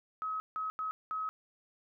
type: tone bursts at uneven times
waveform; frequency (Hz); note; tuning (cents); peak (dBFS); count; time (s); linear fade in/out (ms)
sine; 1277; D#6; +45; -33; 4; 0.22-0.4 / 0.56-0.7 / 0.79-0.91 / 1.11-1.29; 0
effects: none